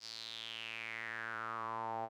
sawtooth tone with band-pass filter sweep, 113 Hz, A2, 47 cents sharp, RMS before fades -43 dBFS, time 0-2.09 s, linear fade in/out 50 ms, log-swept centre 5000 to 740 Hz, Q 5.7, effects none

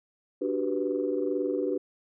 sine chord, G major seventh, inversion second, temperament equal, 293.7 / 370 / 392 / 493.9 Hz, D4 / F#4 / G4 / B4, 0 / 0 / 0 / 0 cents, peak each -31 dBFS, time 0.41-1.78 s, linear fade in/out 10 ms, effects tanh soft clip ceiling -15 dBFS

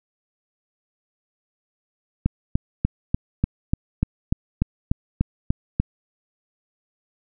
click train, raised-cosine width 5 ms, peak -6 dBFS, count 13, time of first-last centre 2.26-5.8 s, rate 3.39 Hz, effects none

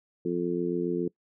harmonic tone, 87.31 Hz, F2, in tune, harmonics 2 / 3 / 4 / 5, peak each -33 / -33 / -29 / -32 dBFS, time 0.25-1.08 s, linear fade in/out 5 ms, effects noise-tail reverb RT60 0.1 s tail -23 dB re dry

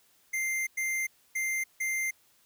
square tone bursts at uneven times, 2093 Hz, C7, in tune, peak -29 dBFS, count 4, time 0.33-0.67 / 0.77-1.07 / 1.35-1.64 / 1.8-2.11 s, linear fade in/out 10 ms, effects white hiss -65 dBFS RMS until 2.45 s

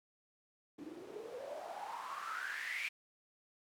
white noise with band-pass filter sweep, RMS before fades -44 dBFS, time 0.78-2.89 s, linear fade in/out 10 ms, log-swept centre 280 to 2400 Hz, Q 9.5, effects none

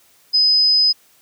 sine tone, 5030 Hz, D#8, 18 cents sharp, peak -11 dBFS, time 0.33-0.93 s, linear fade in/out 20 ms, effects white hiss -54 dBFS RMS until 1.21 s + high-pass 80 Hz 12 dB/octave

